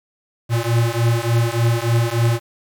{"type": "beating tone pair", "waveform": "square", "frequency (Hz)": [115.3, 118.7], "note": ["A#2", "A#2"], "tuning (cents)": [-19, 32], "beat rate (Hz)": 3.4, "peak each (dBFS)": -19, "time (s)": [0.49, 2.4], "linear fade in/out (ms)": 50, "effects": ["7-bit"]}